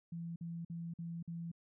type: tone bursts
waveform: sine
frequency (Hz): 168.3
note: E3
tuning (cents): +36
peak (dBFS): -40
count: 5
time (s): 0.12-1.516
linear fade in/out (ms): 5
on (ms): 240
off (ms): 49
effects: none